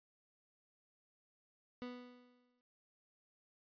30% pulse tone with exponential decay, 246.9 Hz, B3, in tune, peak -39 dBFS, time 1.82-2.61 s, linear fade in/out 0 ms, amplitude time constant 170 ms, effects resampled to 11025 Hz

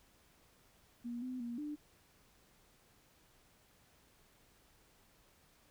sine tone with pitch steps, 238.5 / 254.3 / 237.1 / 297.2 Hz, A#3 / C4 / A#3 / D4, +40 / -49 / +30 / +21 cents, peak -39 dBFS, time 1.04-1.76 s, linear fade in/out 20 ms, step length 180 ms, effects pink hiss -68 dBFS RMS until 5.7 s

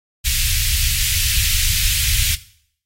pink band-stop noise, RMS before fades -18 dBFS, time 0.24-2.36 s, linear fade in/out 20 ms, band 100 to 2300 Hz, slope 24 dB/octave, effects noise-tail reverb RT60 0.6 s tail -17 dB re dry + AAC 48 kbps

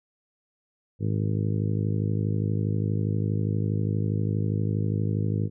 harmonic tone, 52.4 Hz, G#1, 16 cents sharp, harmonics 2 / 3 / 4 / 5 / 6 / 7 / 8 / 9, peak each -25 / -29 / -33 / -37 / -37 / -40 / -40 / -41 dBFS, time 0.99-5.5 s, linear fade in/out 50 ms, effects none

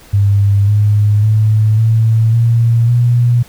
sine tone with pitch steps, 100.5 / 104.22 / 108.09 / 112.09 / 116.25 / 120.56 Hz, G2 / G#2 / A2 / A2 / A#2 / B2, +44 / +7 / -30 / +33 / -4 / -41 cents, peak -7 dBFS, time 0.13-3.43 s, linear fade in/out 10 ms, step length 550 ms, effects pink hiss -41 dBFS RMS until 3.48 s

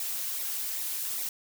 blue noise with flanger, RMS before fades -33 dBFS, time 0-1.29 s, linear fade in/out 2 ms, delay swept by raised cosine 0.63 to 5.93 ms, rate 2.5 Hz, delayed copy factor -1, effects none

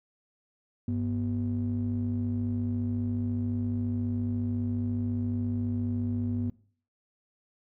triangle ring-modulated tone, 71.9 Hz, D2, 36 cents flat, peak -22 dBFS, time 0.88-6.5 s, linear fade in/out 0 ms, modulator 171 Hz, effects noise-tail reverb RT60 0.5 s tail -22 dB re dry

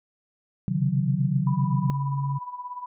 sine chord, C diminished, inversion none, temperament equal with one note detuned, 130.81 / 157.1 / 185 Hz, C3 / Eb3 / Gb3, 0 / +17 / 0 cents, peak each -28 / -28 / -26 dBFS, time 0.68-1.9 s, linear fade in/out 0 ms
sine tone, 138.59 Hz, C#3, in tune, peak -24 dBFS, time 0.74-2.39 s, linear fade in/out 20 ms
sine tone with tremolo, 987.8 Hz, B5, in tune, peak -30 dBFS, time 1.47-2.86 s, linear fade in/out 2 ms, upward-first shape sine, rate 17 Hz, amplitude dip 70%
effects none

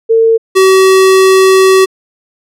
sine / square tone pair in turn, 452 / 380.1 Hz, A4 / F#4, +47 / +47 cents, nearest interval minor third, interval 300 cents, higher first, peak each -4 dBFS, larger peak neither, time 0.09-0.38 / 0.55-1.86 s, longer second, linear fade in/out 20 ms, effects low-pass 12000 Hz 12 dB/octave

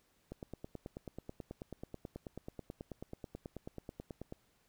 click train, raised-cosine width 2 ms, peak -30 dBFS, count 38, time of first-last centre 0.32-4.324 s, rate 9.24 Hz, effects pink hiss -73 dBFS RMS until 4.68 s

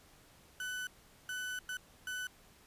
35% pulse tone bursts at uneven times, 1498 Hz, F#6, 21 cents sharp, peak -36 dBFS, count 4, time 0.6-0.87 / 1.29-1.59 / 1.69-1.77 / 2.07-2.27 s, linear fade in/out 2 ms, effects pink hiss -62 dBFS RMS until 2.66 s + resampled to 32000 Hz

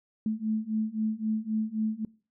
sine beating tone pair, 215.9 / 219.7 Hz, A3 / A3, -33 / -2 cents, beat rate 3.8 Hz, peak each -30 dBFS, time 0.26-2.05 s, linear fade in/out 2 ms, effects noise-tail reverb RT60 0.4 s tail -23 dB re dry

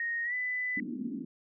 sine tone with pitch glide, 1864 to 1997.8 Hz, A#6 to B6, -1 to +19 cents, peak -30 dBFS, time 0-0.8 s, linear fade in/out 2 ms, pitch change +120 cents, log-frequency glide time 0.24-0.34 s
white band-pass noise, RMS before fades -37 dBFS, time 0.77-1.25 s, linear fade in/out 2 ms, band 210 to 280 Hz, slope 48 dB/octave
effects none

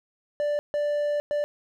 triangle tone bursts at uneven times, 587.3 Hz, D5, in tune, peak -21 dBFS, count 3, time 0.4-0.59 / 0.74-1.2 / 1.31-1.44 s, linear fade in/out 0 ms, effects none

